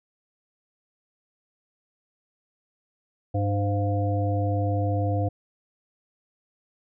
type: harmonic tone with a mistuned harmonic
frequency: 100.3 Hz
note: G2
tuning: 40 cents sharp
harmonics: 1 / 3 / 5 / 7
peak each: -23 / -31 / -31 / -31 dBFS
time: 3.34-5.29 s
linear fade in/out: 10 ms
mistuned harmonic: 5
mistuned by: +45 cents
effects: none